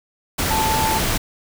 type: tone in noise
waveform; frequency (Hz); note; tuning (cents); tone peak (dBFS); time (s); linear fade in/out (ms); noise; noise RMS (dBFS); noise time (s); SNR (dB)
sine; 880; A5; 0; -19; 0.5-0.99; 10; pink; -21; 0.38-1.18; -1
effects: none